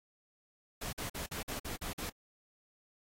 pink noise bursts, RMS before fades -40 dBFS, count 8, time 0.81-2.099 s, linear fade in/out 10 ms, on 120 ms, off 47 ms, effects AAC 48 kbps

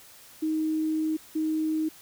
sine tone pair in turn, 313.7 / 313.7 Hz, D#4 / D#4, +14 / +14 cents, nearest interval unison, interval 0 cents, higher neither, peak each -24 dBFS, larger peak neither, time 0.42-1.17 / 1.35-1.89 s, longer first, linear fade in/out 10 ms, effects white hiss -51 dBFS RMS until 2.01 s

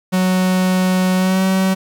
45% pulse tone with pitch glide, 185 to 189.54 Hz, F#3 to F#3, 0 to +42 cents, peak -13 dBFS, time 0.12-1.75 s, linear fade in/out 20 ms, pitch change +42 cents, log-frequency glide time 1.16-1.43 s, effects 8-bit

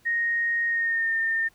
sine tone with pitch glide, 1864.7 to 1812.7 Hz, A#6 to A#6, 0 to -49 cents, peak -22 dBFS, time 0.05-1.49 s, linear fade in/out 20 ms, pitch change -49 cents, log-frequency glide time 0.67-1.15 s, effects pink hiss -61 dBFS RMS until 1.54 s

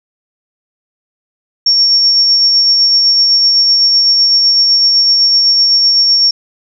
sine tone with tremolo, 5500 Hz, F8, 27 cents flat, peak -5 dBFS, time 1.66-6.31 s, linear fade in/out 5 ms, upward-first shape sine, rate 7.9 Hz, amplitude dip 25%, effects none

